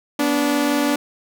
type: tone pair together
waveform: sawtooth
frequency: 244.8 / 290.2 Hz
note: B3 / D4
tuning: -15 / -21 cents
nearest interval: minor third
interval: 294 cents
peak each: -19 / -14 dBFS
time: 0.19-0.96 s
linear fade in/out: 5 ms
effects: none